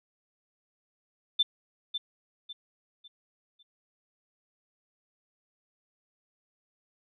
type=tone with echo; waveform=sine; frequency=3548 Hz; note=A7; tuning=14 cents sharp; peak=-20 dBFS; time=1.39-1.43 s; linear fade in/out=10 ms; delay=550 ms; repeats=4; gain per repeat=-9 dB; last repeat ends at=3.63 s; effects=none